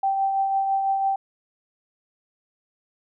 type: tone with tremolo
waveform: sine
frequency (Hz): 780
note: G5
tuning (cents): -9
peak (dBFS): -18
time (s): 0.03-1.16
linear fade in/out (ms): 5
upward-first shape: triangle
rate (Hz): 6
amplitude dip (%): 40
effects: none